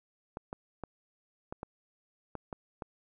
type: clicks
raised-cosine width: 1 ms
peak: -24 dBFS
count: 8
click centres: 0.371 / 0.529 / 0.837 / 1.525 / 1.631 / 2.353 / 2.528 / 2.822 s
effects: none